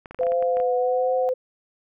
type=clicks; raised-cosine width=0.5 ms; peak=-23 dBFS; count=10; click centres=0.058 / 0.11 / 0.146 / 0.189 / 0.233 / 0.268 / 0.32 / 0.425 / 0.57 / 0.601 s
type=tone with vibrato; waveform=sine; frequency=509 Hz; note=C5; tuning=48 cents flat; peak=-20 dBFS; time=0.19-1.34 s; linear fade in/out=10 ms; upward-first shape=triangle; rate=1.3 Hz; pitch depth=31 cents each way
type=tone with pitch glide; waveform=sine; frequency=688 to 733.1 Hz; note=F5 to F#5; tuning=-26 to -16 cents; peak=-25 dBFS; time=0.21-1.29 s; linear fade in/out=0 ms; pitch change=+110 cents; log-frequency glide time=0.32-0.85 s
effects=none